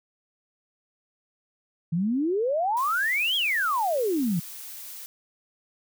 sine exponential two-way sweep, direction up then down, 157.2 to 3361 to 157.2 Hz, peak -22 dBFS, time 1.92-4.4 s, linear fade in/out 10 ms, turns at 3.36 s
blue noise, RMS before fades -40 dBFS, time 2.77-5.06 s, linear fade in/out 0 ms
effects none

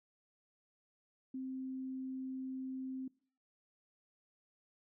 sine tone, 261.6 Hz, C4, in tune, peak -39 dBFS, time 1.34-3.08 s, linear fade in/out 5 ms, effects noise-tail reverb RT60 0.5 s tail -24 dB re dry

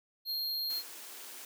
square tone, 4225 Hz, C8, 16 cents sharp, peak -33 dBFS, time 0.25-0.83 s, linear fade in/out 50 ms
white high-pass noise, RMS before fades -47 dBFS, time 0.7-1.45 s, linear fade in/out 2 ms, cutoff 240 Hz, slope 48 dB/octave
effects none

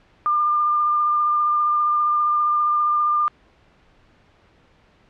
sine tone with vibrato, 1200 Hz, D6, 37 cents sharp, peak -16 dBFS, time 0.26-3.28 s, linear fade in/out 0 ms, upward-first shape triangle, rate 15 Hz, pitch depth 16 cents each way, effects pink hiss -56 dBFS RMS until 5.09 s + low-pass 3000 Hz 12 dB/octave

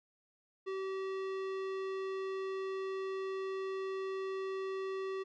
sine tone with tanh clipping, 383.6 Hz, G4, 37 cents flat, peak -38 dBFS, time 0.66-5.24 s, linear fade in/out 20 ms, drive 17 dB, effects none

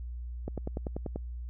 click train, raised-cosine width 2 ms, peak -21 dBFS, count 8, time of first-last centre 0.48-1.16 s, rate 10.3 Hz, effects added 60 Hz sine -36 dBFS peak until 1.49 s

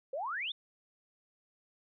sine exponential sweep, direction up, 505 to 3695 Hz, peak -34 dBFS, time 0.13-0.52 s, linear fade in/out 5 ms, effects none

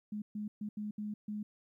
sine tone bursts at uneven times, 210 Hz, G#3, 19 cents sharp, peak -36 dBFS, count 6, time 0.12-0.22 / 0.35-0.48 / 0.61-0.69 / 0.77-0.91 / 0.98-1.14 / 1.28-1.43 s, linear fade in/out 5 ms, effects 13-bit

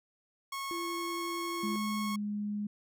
sawtooth tone, 1095 Hz, C#6, 22 cents flat, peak -32 dBFS, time 0.52-2.16 s, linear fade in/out 5 ms
triangle tone with vibrato, 340.1 Hz, F4, 46 cents flat, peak -35 dBFS, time 0.71-1.76 s, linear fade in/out 0 ms, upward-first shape sine, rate 11 Hz, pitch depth 9 cents each way
sine tone with pitch glide, 210.8 to 207.3 Hz, G#3 to G#3, +26 to -3 cents, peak -32 dBFS, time 1.63-2.67 s, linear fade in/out 5 ms, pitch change -29 cents, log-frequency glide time 2.01-2.1 s
effects none

